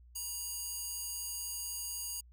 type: tone with high-pass filter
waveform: square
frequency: 952 Hz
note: A#5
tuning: 36 cents sharp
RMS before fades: -40 dBFS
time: 0.15-2.21 s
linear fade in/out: 10 ms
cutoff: 7500 Hz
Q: 1.1
effects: added 60 Hz sine -55 dBFS peak until 2.32 s